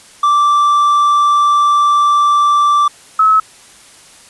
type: tone pair in turn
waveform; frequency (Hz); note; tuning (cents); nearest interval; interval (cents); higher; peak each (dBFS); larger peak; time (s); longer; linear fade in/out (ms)
triangle / sine; 1170 / 1291.5; D6 / E6; -7 / -36; major second; 171; second; -6; neither; 0.23-2.88 / 3.19-3.4; first; 5
effects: white hiss -41 dBFS RMS until 4.29 s + resampled to 24000 Hz